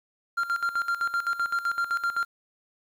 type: tone with tremolo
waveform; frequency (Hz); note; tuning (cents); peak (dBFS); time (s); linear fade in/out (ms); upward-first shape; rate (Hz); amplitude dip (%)
triangle; 1387; F6; -12; -21; 0.37-2.25; 10; square; 7.8; 75
effects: 9-bit

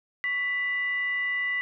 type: tone with frequency modulation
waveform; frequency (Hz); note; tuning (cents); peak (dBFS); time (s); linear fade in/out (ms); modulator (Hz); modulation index
sine; 1982; B6; +6; -25; 0.24-1.61; 0; 868; 0.27
effects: none

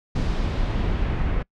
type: noise with low-pass filter sweep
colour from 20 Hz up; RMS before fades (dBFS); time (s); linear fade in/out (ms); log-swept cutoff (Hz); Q
brown; -23; 0.15-1.43; 10; 5300 to 2300; 1.1
effects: noise-tail reverb RT60 0.1 s tail -25 dB re dry

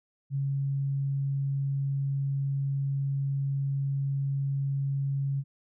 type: tone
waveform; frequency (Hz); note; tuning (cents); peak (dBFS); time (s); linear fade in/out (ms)
sine; 138.2; C#3; -5; -26; 0.3-5.44; 50
effects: none

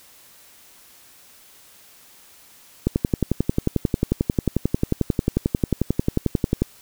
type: click train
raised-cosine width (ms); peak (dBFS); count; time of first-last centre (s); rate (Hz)
3; -5; 43; 2.87-6.62; 11.2
effects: white hiss -50 dBFS RMS until 6.81 s

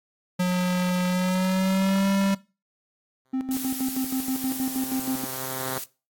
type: tone with pitch glide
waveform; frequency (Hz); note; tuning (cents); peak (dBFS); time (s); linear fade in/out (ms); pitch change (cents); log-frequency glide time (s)
square; 180.7 to 195.92; F#3 to G3; -41 to -1; -21; 0.39-2.35; 10; +140; 1.08-2.07
type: tone with exponential growth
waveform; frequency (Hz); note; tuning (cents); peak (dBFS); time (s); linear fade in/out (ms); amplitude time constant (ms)
5% pulse; 131; C3; +2; -17; 3.25-5.78; 2; 550
type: tone with tremolo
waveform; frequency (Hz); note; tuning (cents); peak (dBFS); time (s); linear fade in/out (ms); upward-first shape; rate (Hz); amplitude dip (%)
triangle; 261.9; C4; +2; -21; 3.33-5.25; 10; square; 6.3; 65
type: noise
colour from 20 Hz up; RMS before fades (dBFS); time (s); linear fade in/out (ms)
blue; -33; 3.51-5.84; 2
effects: noise-tail reverb RT60 0.3 s tail -20 dB re dry + AAC 64 kbps

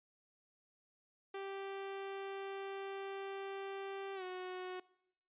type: tone with pitch glide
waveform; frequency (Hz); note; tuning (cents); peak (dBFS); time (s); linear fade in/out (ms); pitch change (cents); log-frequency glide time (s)
sawtooth; 391.4 to 367.3; G4 to F#4; -3 to -13; -38; 1.34-4.8; 5; -110; 4.15-4.23
effects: noise-tail reverb RT60 0.8 s tail -22 dB re dry + resampled to 8000 Hz

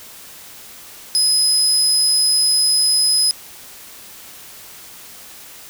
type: tone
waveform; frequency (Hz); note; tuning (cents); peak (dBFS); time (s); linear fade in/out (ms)
30% pulse; 5050; D#8; +25; -9; 1.15-3.31; 0
effects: white hiss -39 dBFS RMS until 5.69 s

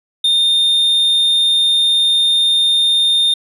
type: tone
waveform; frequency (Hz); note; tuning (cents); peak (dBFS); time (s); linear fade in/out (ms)
triangle; 3639; A#7; -42; -9; 0.24-3.34; 5
effects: resampled to 32000 Hz

